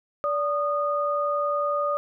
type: tone pair together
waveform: sine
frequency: 580 / 1229 Hz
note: D5 / D#6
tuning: -22 / -22 cents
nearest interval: octave + minor second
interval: 1300 cents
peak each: -25 dBFS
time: 0.24-1.97 s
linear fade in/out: 0 ms
effects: none